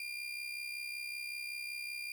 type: tone with amplitude modulation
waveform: 35% pulse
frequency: 2400 Hz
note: D7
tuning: 37 cents sharp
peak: -35 dBFS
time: 0-2.12 s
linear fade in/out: 2 ms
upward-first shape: sine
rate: 65.3 Hz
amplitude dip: 55%
effects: 11-bit